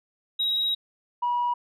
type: tone pair in turn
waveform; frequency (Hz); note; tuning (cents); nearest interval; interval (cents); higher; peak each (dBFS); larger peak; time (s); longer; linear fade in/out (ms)
sine; 3821 / 967.7; A#7 / B5; +42 / -36; 2 octaves; 2378; first; -21; neither; 0.39-0.75 / 1.22-1.54; first; 10
effects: tanh soft clip ceiling -19 dBFS